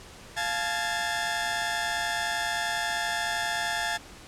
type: tone cluster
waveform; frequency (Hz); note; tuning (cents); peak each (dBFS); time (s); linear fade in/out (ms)
sawtooth; 695 / 866 / 1659 / 1782; F5 / A5 / G#6 / A6; -9 / -28 / -2 / +22; -29; 0.36-3.98; 20
effects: pink hiss -47 dBFS RMS until 4.27 s + low-pass 9000 Hz 12 dB/octave